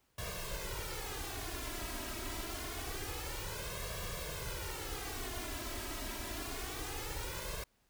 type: noise with flanger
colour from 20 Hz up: pink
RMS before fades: -41 dBFS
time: 0.18-7.64 s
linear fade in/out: 5 ms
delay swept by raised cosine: 1.8 to 3.1 ms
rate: 0.26 Hz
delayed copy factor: +1
effects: pink hiss -74 dBFS RMS until 7.89 s